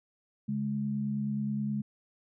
sine tone pair together, 140 / 209.5 Hz, C#3 / G#3, +18 / +15 cents, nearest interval perfect fifth, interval 697 cents, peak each -35 / -30 dBFS, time 0.48-1.82 s, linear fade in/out 10 ms, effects none

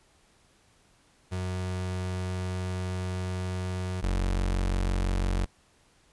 35% pulse tone pair in turn, 91.9 / 45.92 Hz, F#2 / F#1, -11 / -12 cents, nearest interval octave, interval 1201 cents, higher first, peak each -28 / -23 dBFS, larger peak second, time 1.31-4.02 / 4.02-5.46 s, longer first, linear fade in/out 20 ms, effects pink hiss -63 dBFS RMS until 6.12 s + resampled to 24000 Hz

